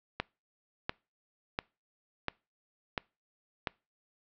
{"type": "click train", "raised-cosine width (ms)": 0.3, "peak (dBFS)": -14, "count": 6, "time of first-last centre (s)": [0.2, 3.672], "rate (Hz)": 1.44, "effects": ["noise-tail reverb RT60 0.3 s tail -25 dB re dry", "low-pass 4000 Hz 12 dB/octave"]}